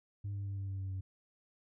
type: tone with pitch steps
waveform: sine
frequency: 100.9 / 99.86 / 98.82 / 97.8 / 96.79 / 95.79 / 94.8 Hz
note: G#2 / G2 / G2 / G2 / G2 / G2 / F#2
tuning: -49 / +33 / +14 / -4 / -21 / -39 / +43 cents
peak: -34 dBFS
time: 0.24-1.01 s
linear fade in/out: 10 ms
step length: 110 ms
effects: tanh soft clip ceiling -35 dBFS